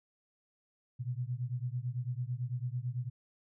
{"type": "beating tone pair", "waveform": "sine", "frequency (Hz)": [120, 129], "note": ["B2", "C3"], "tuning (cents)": [-49, -24], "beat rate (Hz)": 9, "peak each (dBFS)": [-36, -37], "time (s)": [0.99, 3.1], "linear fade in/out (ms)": 20, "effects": []}